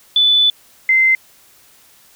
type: tone pair in turn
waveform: sine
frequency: 3486 / 2073 Hz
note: A7 / C7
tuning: -17 / -17 cents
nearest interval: major sixth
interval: 900 cents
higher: first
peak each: -9 dBFS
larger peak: neither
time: 0.16-0.5 / 0.89-1.15 s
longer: first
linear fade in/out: 2 ms
effects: white hiss -49 dBFS RMS until 2.15 s